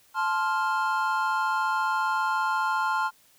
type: chord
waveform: triangle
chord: F major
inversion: first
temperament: just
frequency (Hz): 873.1 / 1047.7 / 1396.9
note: A5 / C6 / F6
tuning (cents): -14 / +2 / 0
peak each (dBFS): -26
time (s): 0.14-3.11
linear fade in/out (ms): 50
effects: white hiss -60 dBFS RMS until 3.38 s